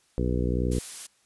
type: harmonic tone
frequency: 61.4 Hz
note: B1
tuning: 9 cents flat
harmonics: 1 / 2 / 3 / 4 / 5 / 6 / 7 / 8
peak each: -27 / -30 / -32 / -33 / -34 / -35 / -35 / -36 dBFS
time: 0.18-0.79 s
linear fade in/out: 0 ms
type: noise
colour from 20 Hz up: blue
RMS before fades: -36 dBFS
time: 0.71-1.07 s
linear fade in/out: 10 ms
effects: white hiss -65 dBFS RMS until 1.25 s + resampled to 24000 Hz